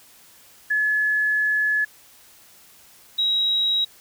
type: tone pair in turn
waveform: sine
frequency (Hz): 1709 / 3837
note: G#6 / A#7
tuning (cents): +49 / +49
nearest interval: octave + major second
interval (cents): 1400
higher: second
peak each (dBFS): -18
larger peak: neither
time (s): 0.7-1.85 / 3.18-3.85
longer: first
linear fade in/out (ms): 10
effects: white hiss -51 dBFS RMS until 4 s